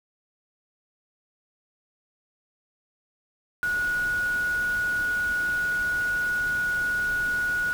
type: tone in noise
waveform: sine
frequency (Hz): 1457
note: F#6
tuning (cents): -27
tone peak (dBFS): -23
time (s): 3.63-7.73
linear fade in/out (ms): 0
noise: pink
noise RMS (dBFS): -40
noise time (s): 3.63-7.73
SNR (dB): +14
effects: none

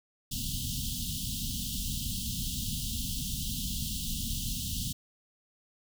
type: band-stop noise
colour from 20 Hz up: pink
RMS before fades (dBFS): -34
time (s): 0.31-4.93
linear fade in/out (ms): 10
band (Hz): 260 to 2900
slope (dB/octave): 96
effects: none

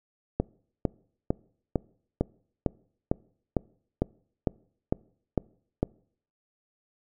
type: click train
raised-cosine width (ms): 2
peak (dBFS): -10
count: 13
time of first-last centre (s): 0.4-5.83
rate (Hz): 2.21
effects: noise-tail reverb RT60 0.6 s tail -25 dB re dry

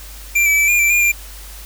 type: tone with pitch steps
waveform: square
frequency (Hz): 2365 / 2301 / 2316 / 2419 / 2341 / 2417 / 2383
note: D7 / D7 / D7 / D#7 / D7 / D7 / D7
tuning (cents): +12 / -36 / -25 / -49 / -6 / +49 / +25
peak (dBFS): -12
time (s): 0.35-1.12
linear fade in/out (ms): 10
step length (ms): 110
effects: added 50 Hz sine -34 dBFS peak until 1.65 s + white hiss -38 dBFS RMS until 1.65 s

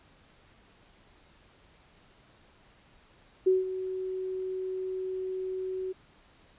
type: tone with ADSR envelope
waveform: sine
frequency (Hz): 374.3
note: F#4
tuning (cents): +20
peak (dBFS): -18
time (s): 3.46-5.93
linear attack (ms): 13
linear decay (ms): 170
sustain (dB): -13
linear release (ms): 17
effects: pink hiss -60 dBFS RMS until 6.58 s + resampled to 8000 Hz

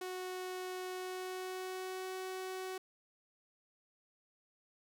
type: tone with pitch glide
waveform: sawtooth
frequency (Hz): 368.5 to 374.3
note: F#4 to F#4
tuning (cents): -7 to +20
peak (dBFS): -36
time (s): 0.01-2.78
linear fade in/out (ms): 5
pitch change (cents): +27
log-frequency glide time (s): 0.92-2.11
effects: none

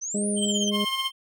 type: exponential two-way sweep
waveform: sine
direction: up then down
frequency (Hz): 5920 to 9710 to 5920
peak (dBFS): -29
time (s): 0.01-0.7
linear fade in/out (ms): 20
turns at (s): 0.28
type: harmonic tone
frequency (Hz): 205.8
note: G#3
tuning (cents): -16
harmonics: 1 / 2 / 3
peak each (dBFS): -25 / -31 / -35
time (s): 0.14-0.85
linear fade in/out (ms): 10
type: tone with tremolo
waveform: triangle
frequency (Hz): 3136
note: G7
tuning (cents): 0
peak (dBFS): -22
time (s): 0.36-1.12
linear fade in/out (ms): 50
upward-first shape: sine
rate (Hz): 16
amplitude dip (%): 80
type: tone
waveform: 30% pulse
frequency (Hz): 1066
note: C6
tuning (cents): +32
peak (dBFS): -27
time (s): 0.71-1.11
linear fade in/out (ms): 50
effects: none

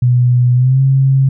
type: tone with pitch glide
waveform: sine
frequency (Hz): 123.47 to 134.64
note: B2 to C3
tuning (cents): 0 to +50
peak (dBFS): -7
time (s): 0.02-1.29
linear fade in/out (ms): 5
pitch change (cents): +150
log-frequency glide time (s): 0.54-0.81
effects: none

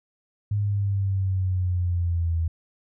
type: linear sweep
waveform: sine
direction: down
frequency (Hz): 103.83 to 81.5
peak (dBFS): -21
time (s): 0.51-2.48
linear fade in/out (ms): 5
effects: none

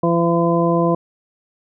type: harmonic tone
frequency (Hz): 169.5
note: E3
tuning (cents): +49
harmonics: 1 / 2 / 3 / 4 / 6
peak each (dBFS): -18 / -19 / -20 / -22 / -22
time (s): 0.03-0.95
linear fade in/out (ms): 5
effects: none

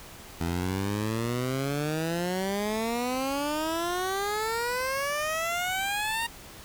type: exponential sweep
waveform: 15% pulse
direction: up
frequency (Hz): 82.41 to 936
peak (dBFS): -21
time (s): 0.4-6.27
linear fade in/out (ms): 10
effects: pink hiss -46 dBFS RMS until 6.64 s

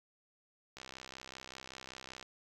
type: click train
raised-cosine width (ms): 0.2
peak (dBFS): -29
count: 96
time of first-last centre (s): 0.77-2.227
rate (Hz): 65.2
effects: 10-bit

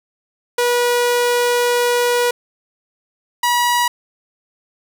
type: tone pair in turn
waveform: sawtooth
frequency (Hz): 484.7 / 966.6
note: B4 / B5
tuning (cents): -32 / -38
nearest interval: octave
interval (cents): 1194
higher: second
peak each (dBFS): -10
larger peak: neither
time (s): 0.58-2.31 / 3.43-3.88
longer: first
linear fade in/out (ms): 5
effects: none

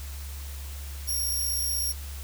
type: tone with amplitude modulation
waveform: 5% pulse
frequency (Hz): 5590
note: F8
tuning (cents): +1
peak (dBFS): -19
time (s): 1.07-1.93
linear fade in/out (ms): 20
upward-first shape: sine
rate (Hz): 56.2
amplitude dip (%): 35
effects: added 70 Hz sine -35 dBFS peak until 2.23 s + white hiss -45 dBFS RMS until 2.23 s

